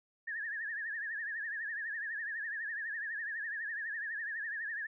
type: tone with vibrato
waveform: sine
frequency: 1748 Hz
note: A6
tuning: 12 cents flat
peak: -36 dBFS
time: 0.27-4.87 s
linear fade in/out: 10 ms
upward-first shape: triangle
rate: 12 Hz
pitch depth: 140 cents each way
effects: none